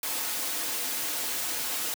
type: noise with comb filter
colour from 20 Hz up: white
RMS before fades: -31 dBFS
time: 0.03-1.94 s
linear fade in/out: 2 ms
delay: 5.1 ms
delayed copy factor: -0.6
effects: high-pass 200 Hz 12 dB/octave